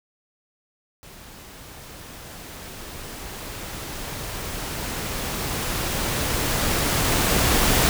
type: noise with level ramp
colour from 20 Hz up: pink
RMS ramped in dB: -44 to -18 dBFS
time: 1.03-7.89 s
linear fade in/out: 0 ms
effects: none